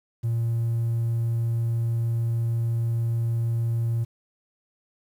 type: tone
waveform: triangle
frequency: 115.8 Hz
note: A#2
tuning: 11 cents flat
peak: -19 dBFS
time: 0.23-4.05 s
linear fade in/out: 20 ms
effects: tanh soft clip ceiling -17 dBFS + 9-bit